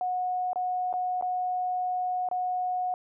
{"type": "tone with dropouts", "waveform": "sine", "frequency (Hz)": 730, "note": "F#5", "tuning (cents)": -24, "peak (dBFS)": -26, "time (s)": [0.01, 2.94], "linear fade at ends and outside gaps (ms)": 1, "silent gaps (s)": [[0.532, 0.558], [0.928, 0.938], [1.212, 1.224], [2.288, 2.313]], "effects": []}